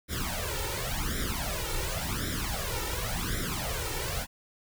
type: noise with flanger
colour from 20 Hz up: pink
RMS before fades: -32 dBFS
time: 0.08-4.27 s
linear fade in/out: 50 ms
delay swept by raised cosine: 0.54 to 2.24 ms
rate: 0.91 Hz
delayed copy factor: +0.9
effects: none